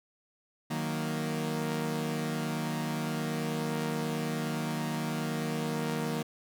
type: chord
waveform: sawtooth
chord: D# minor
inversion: none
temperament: equal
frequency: 155.56 / 185 / 233.1 Hz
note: D#3 / F#3 / A#3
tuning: 0 / 0 / 0 cents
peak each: -30 / -35 / -30 dBFS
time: 0.7-6.23 s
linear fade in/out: 10 ms
effects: none